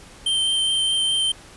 square tone with vibrato, 3127 Hz, G7, 5 cents flat, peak -19 dBFS, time 0.26-1.32 s, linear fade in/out 5 ms, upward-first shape sine, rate 4.8 Hz, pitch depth 9 cents each way, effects pink hiss -45 dBFS RMS until 1.56 s + resampled to 24000 Hz

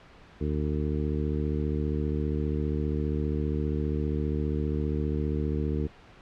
harmonic tone, 75 Hz, D2, 37 cents sharp, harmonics 1 / 2 / 3 / 4 / 5 / 6, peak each -29 / -32 / -34 / -35 / -36 / -37 dBFS, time 0.4-5.88 s, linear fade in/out 20 ms, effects pink hiss -52 dBFS RMS until 6.21 s + low-pass 3000 Hz 12 dB/octave

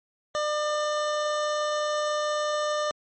25% pulse tone, 600 Hz, D5, 37 cents sharp, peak -21 dBFS, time 0.35-2.91 s, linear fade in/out 0 ms, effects MP3 32 kbps

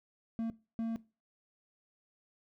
triangle tone bursts at uneven times, 227.2 Hz, A#3, 44 cents flat, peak -30 dBFS, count 2, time 0.39-0.5 / 0.79-0.96 s, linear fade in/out 0 ms, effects noise-tail reverb RT60 0.3 s tail -19 dB re dry

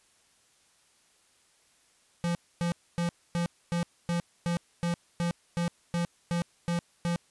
square tone bursts, 171.9 Hz, F3, 27 cents flat, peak -27 dBFS, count 14, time 2.24-7.16 s, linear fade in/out 0 ms, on 110 ms, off 260 ms, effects white hiss -65 dBFS RMS until 7.3 s + resampled to 24000 Hz

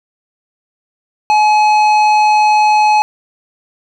sine tone with tanh clipping, 849 Hz, G#5, 38 cents sharp, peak -9 dBFS, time 1.3-3.02 s, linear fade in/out 0 ms, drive 12 dB, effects none

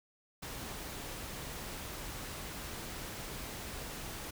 pink noise, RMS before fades -43 dBFS, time 0.42-4.31 s, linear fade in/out 10 ms, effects none

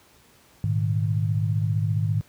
sine tone cluster, 105.5 / 120.5 / 154.3 Hz, G#2 / B2 / D#3, +28 / -42 / -14 cents, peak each -22 / -30 / -26 dBFS, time 0.64-2.21 s, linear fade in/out 0 ms, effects pink hiss -56 dBFS RMS until 2.28 s + high-pass 60 Hz 12 dB/octave

